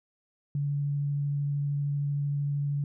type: tone with vibrato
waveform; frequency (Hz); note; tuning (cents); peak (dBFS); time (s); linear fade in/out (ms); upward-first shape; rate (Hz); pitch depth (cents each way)
sine; 143.2; D3; -43; -26; 0.55-2.84; 2; triangle; 13; 10
effects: none